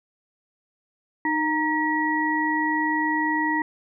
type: tone cluster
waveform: sine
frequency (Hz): 308.2 / 933 / 1922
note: D#4 / A#5 / B6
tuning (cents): -16 / +1 / -48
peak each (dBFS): -25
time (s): 1.25-3.62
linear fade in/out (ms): 2
effects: none